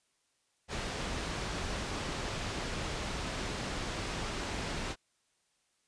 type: low-pass noise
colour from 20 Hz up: pink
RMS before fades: -37 dBFS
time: 0.68-4.96 s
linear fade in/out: 50 ms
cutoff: 6000 Hz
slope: 12 dB/octave
effects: white hiss -75 dBFS RMS until 5.87 s + resampled to 22050 Hz